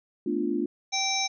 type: chord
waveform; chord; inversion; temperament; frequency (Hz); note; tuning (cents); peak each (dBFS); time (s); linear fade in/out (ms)
sine; B half-diminished seventh; third; equal; 220 / 246.9 / 293.7 / 349.2; A3 / B3 / D4 / F4; 0 / 0 / 0 / 0; -32 / -32 / -29 / -29; 0.26-0.66; 5
type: harmonic tone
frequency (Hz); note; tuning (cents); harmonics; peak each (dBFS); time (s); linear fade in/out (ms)
777; G5; -16; 1 / 3 / 5 / 7 / 8; -31 / -31 / -31 / -31 / -31; 0.92-1.28; 20
effects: none